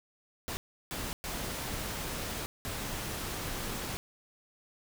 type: noise bursts at uneven times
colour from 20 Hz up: pink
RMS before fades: -37 dBFS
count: 4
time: 0.48-0.57 / 0.91-1.13 / 1.24-2.46 / 2.65-3.97 s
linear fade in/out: 0 ms
effects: none